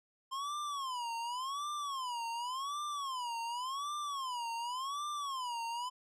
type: tone with vibrato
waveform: square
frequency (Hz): 1046.5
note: C6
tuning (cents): 0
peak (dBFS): -37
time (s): 0.31-5.9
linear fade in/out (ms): 20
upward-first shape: sine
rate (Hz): 0.89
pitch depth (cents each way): 220
effects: low-pass 9000 Hz 12 dB/octave